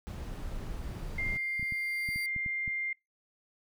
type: noise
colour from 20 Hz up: brown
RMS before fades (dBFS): -38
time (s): 0.07-1.37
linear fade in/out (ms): 0
type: tone with exponential growth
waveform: sawtooth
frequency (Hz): 4699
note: D8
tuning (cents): 0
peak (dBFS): -37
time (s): 0.46-2.26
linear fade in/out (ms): 2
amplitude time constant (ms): 390
type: tone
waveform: sine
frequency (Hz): 2100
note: C7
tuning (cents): +6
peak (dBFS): -31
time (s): 1.18-2.93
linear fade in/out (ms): 5
type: clicks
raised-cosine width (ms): 5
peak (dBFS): -30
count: 9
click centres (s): 1.265 / 1.596 / 1.628 / 1.723 / 2.089 / 2.16 / 2.363 / 2.462 / 2.678
effects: noise-tail reverb RT60 0.2 s tail -25 dB re dry